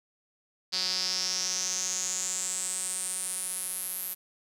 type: tone with band-pass filter sweep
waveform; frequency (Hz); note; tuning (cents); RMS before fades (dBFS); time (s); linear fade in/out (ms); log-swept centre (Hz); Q
sawtooth; 185; F#3; 0; -32; 0.72-4.15; 20; 4700 to 12000; 7
effects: none